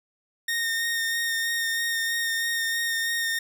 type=tone with vibrato; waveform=sawtooth; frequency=1841 Hz; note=A#6; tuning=22 cents flat; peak=-21 dBFS; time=0.48-3.39 s; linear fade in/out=5 ms; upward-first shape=sine; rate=3.1 Hz; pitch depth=15 cents each way; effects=none